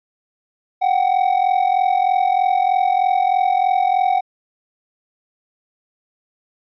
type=ring-modulated tone; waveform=triangle; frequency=753 Hz; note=F#5; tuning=30 cents sharp; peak=-9 dBFS; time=0.81-4.21 s; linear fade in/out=20 ms; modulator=21.6 Hz; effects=resampled to 11025 Hz